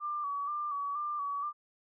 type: tone with vibrato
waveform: sine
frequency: 1163 Hz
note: D6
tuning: 17 cents flat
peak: -32 dBFS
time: 0-1.53 s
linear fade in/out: 50 ms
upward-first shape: square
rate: 2.1 Hz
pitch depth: 42 cents each way
effects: none